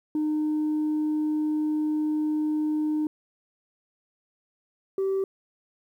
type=tone pair in turn; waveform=sine; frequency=305.5 / 386.6 Hz; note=D#4 / G4; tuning=-32 / -24 cents; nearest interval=major third; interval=408 cents; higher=second; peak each=-21 dBFS; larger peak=neither; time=0.15-3.07 / 4.98-5.24 s; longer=first; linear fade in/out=2 ms; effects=tanh soft clip ceiling -21 dBFS + 10-bit